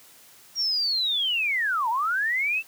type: linear two-way sweep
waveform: sine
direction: down then up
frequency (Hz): 5670 to 867 to 2699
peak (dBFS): -22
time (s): 0.55-2.63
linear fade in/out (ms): 50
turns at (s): 1.89
effects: white hiss -52 dBFS RMS until 2.67 s + high-pass 80 Hz 12 dB/octave